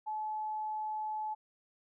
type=tone; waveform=sine; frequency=860 Hz; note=A5; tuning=40 cents flat; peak=-34 dBFS; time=0.06-1.35 s; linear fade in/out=20 ms; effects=none